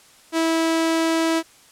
sawtooth tone, 326.4 Hz, E4, 17 cents flat, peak -14 dBFS, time 0.32-1.43 s, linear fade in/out 50 ms, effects white hiss -51 dBFS RMS until 1.71 s + low-pass 10000 Hz 12 dB/octave

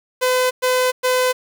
sawtooth tone bursts, 507 Hz, B4, 45 cents sharp, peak -11 dBFS, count 3, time 0.21-1.33 s, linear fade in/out 20 ms, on 300 ms, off 110 ms, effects 7-bit

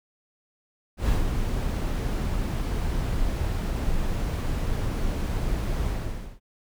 brown noise with ADSR envelope, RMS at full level -21 dBFS, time 0.97-6.4 s, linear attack 110 ms, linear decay 160 ms, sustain -5 dB, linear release 530 ms, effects none

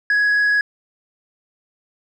sine tone with frequency modulation, 1671 Hz, G#6, 10 cents sharp, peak -11 dBFS, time 0.1-0.61 s, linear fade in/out 2 ms, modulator 25.7 Hz, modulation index 0.3, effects tanh soft clip ceiling -13 dBFS

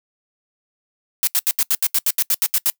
blue noise bursts, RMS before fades -17 dBFS, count 13, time 1.23-2.7 s, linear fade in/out 0 ms, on 42 ms, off 77 ms, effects noise-tail reverb RT60 0.1 s tail -23 dB re dry

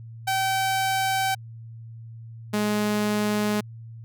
sawtooth tone pair in turn, 770 / 209.6 Hz, G5 / G#3, -31 / +16 cents, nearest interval octave + major seventh, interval 2253 cents, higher first, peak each -18 dBFS, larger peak neither, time 0.27-1.35 / 2.53-3.61 s, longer neither, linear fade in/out 10 ms, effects added 114 Hz sine -38 dBFS peak until 4.04 s

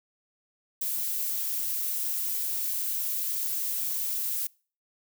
violet noise, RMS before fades -30 dBFS, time 0.81-4.47 s, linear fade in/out 5 ms, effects noise-tail reverb RT60 0.4 s tail -25 dB re dry

